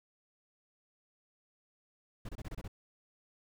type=noise bursts; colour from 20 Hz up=brown; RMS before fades=-41 dBFS; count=7; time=2.25-2.679 s; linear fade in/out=5 ms; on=39 ms; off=26 ms; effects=none